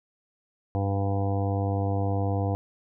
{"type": "harmonic tone", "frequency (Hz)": 98.9, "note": "G2", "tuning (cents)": 16, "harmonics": [1, 2, 3, 4, 5, 7, 8, 9, 10], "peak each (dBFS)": [-25, -36, -33, -42, -33, -34, -38, -44, -45], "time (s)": [0.75, 2.55], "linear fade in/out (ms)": 0, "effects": []}